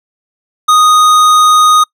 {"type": "tone with tanh clipping", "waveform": "sine", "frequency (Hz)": 1242, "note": "D#6", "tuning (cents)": -3, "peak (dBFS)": -6, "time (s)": [0.68, 1.84], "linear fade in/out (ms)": 10, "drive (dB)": 17, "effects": ["noise-tail reverb RT60 0.1 s tail -26 dB re dry"]}